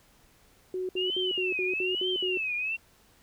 sine tone bursts, 369.7 Hz, F#4, 1 cent flat, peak -29 dBFS, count 8, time 0.74-2.374 s, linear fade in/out 2 ms, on 150 ms, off 62 ms
sine tone with vibrato, 2759 Hz, F7, 22 cents flat, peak -28 dBFS, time 0.96-2.77 s, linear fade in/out 20 ms, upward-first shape triangle, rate 1.1 Hz, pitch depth 240 cents each way
effects pink hiss -61 dBFS RMS until 3.22 s

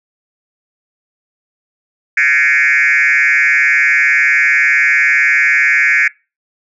sine tone with frequency modulation, 1975.5 Hz, B6, in tune, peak -7 dBFS, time 2.17-6.08 s, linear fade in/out 5 ms, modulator 140 Hz, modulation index 2.8, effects noise-tail reverb RT60 0.3 s tail -25 dB re dry + tanh soft clip ceiling -5 dBFS

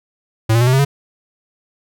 square tone with pitch steps, 111.5 / 116.77 / 122.3 / 128.08 / 134.14 / 140.48 Hz, A2 / A#2 / B2 / C3 / C3 / C#3, +23 / +3 / -16 / -37 / +43 / +23 cents, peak -11 dBFS, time 0.49-0.85 s, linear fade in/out 10 ms, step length 60 ms, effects none

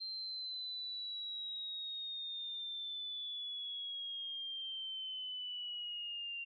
sine linear sweep, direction down, 4154 to 2767 Hz, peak -40 dBFS, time 0-6.45 s, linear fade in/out 20 ms, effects none

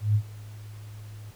sine tone with ADSR envelope, 105.4 Hz, G#2, 26 cents sharp, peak -17 dBFS, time 0-1.31 s, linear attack 150 ms, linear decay 72 ms, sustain -22 dB, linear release 6 ms, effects pink hiss -54 dBFS RMS until 1.35 s

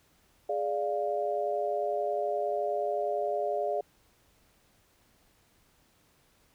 sine chord, D diminished, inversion second, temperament equal, 415.3 / 587.3 / 698.5 Hz, Ab4 / D5 / F5, 0 / 0 / 0 cents, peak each -33 / -31 / -32 dBFS, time 0.49-3.81 s, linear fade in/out 5 ms, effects pink hiss -66 dBFS RMS until 6.54 s

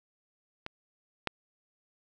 clicks, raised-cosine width 0.3 ms, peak -21 / -13 dBFS, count 2, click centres 0.664 / 1.273 s, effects none

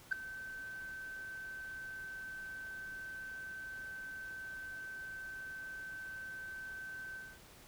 sine tone with ADSR envelope, 1541 Hz, G6, 30 cents flat, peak -25 dBFS, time 0.11-7.4 s, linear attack 15 ms, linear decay 4 ms, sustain -18 dB, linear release 250 ms, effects tanh soft clip ceiling -26 dBFS + pink hiss -58 dBFS RMS until 7.67 s

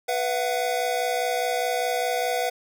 square chord, B suspended fourth, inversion none, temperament equal with one note detuned, 493.9 / 675.1 / 740 Hz, B4 / E5 / F#5, 0 / +41 / 0 cents, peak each -28 / -29 / -28 dBFS, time 0.08-2.5 s, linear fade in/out 10 ms, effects none

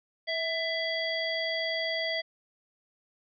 harmonic tone with a mistuned harmonic, 666 Hz, E5, 18 cents sharp, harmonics 1 / 3 / 5 / 7, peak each -33 / -32 / -35 / -37 dBFS, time 0.27-2.22 s, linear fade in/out 20 ms, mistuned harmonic 1, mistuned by -41 cents, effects none

